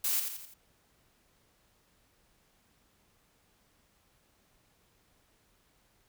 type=noise with echo; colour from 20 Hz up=blue; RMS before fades=-30 dBFS; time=0.04-0.2 s; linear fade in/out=5 ms; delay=85 ms; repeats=4; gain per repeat=-6 dB; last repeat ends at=0.54 s; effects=pink hiss -69 dBFS RMS until 6.08 s